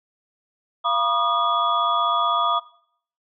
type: tone cluster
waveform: sine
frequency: 687 / 962 / 1126 / 1222 / 3378 Hz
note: F5 / B5 / C#6 / D#6 / G#7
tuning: -29 / -46 / +27 / -32 / +29 cents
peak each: -27 / -25 / -29 / -21 / -29 dBFS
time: 0.84-2.6 s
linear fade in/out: 20 ms
effects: noise-tail reverb RT60 0.6 s tail -17 dB re dry